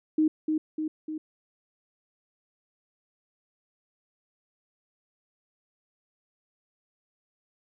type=tone with echo; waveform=sine; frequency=311.1 Hz; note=D#4; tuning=in tune; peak=-19 dBFS; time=0.18-0.28 s; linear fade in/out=5 ms; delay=300 ms; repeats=3; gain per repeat=-4 dB; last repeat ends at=1.18 s; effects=none